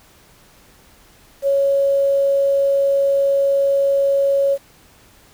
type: tone with quantisation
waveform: sine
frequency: 554.4 Hz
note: C#5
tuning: in tune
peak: -13 dBFS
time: 1.42-4.58 s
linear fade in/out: 50 ms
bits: 7
effects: pink hiss -50 dBFS RMS until 5.33 s